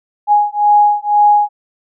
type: beating tone pair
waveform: sine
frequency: 829 / 831 Hz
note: G#5 / G#5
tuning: -3 / +1 cents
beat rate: 2 Hz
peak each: -11 dBFS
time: 0.27-1.49 s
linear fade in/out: 50 ms
effects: none